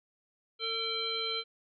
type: harmonic tone with a mistuned harmonic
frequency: 450.7 Hz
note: A4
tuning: 42 cents sharp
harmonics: 1 / 3 / 5 / 7 / 9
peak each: -39 / -41 / -41 / -36 / -35 dBFS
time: 0.59-1.44 s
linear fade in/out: 50 ms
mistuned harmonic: 5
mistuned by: +50 cents
effects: none